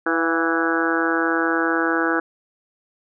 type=harmonic tone with a mistuned harmonic; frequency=164.6 Hz; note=E3; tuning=2 cents flat; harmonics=2 / 3 / 4 / 5 / 6 / 7 / 8 / 9 / 10; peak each=-22 / -27 / -31 / -30 / -33 / -30 / -27 / -24 / -27 dBFS; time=0.06-2.2 s; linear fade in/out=5 ms; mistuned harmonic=4; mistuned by=+46 cents; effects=none